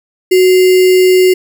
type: tone with sample-and-hold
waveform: sine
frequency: 370 Hz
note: F#4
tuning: in tune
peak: -4 dBFS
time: 0.31-1.34 s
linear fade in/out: 10 ms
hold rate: 2450 Hz
effects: none